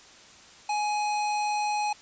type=tone; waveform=square; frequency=837 Hz; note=G#5; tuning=13 cents sharp; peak=-26 dBFS; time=0.69-1.93 s; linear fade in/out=5 ms; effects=white hiss -51 dBFS RMS until 2.01 s + resampled to 16000 Hz